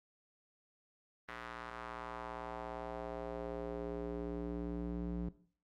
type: tone with band-pass filter sweep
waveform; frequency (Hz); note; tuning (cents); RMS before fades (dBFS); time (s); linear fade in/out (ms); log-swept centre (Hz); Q
square; 58.7; A#1; +13; -42; 1.28-5.29; 5; 1600 to 210; 1.7
effects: noise-tail reverb RT60 0.5 s tail -18 dB re dry + Opus 24 kbps